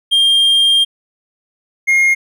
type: tone pair in turn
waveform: triangle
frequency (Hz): 3204 / 2138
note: G7 / C7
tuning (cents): +37 / +37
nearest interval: perfect fifth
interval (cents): 700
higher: first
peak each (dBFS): -7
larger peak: neither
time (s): 0.11-0.85 / 1.87-2.15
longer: first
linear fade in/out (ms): 20
effects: none